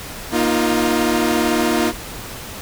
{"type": "chord", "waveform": "sawtooth", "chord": "Bb suspended fourth", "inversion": "none", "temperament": "equal with one note detuned", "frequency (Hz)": [237.3, 311.1, 349.2], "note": ["Bb3", "Eb4", "F4"], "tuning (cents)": [31, 0, 0], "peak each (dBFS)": -16, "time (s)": [0.31, 1.93], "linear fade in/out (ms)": 50, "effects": ["pink hiss -32 dBFS RMS until 2.61 s"]}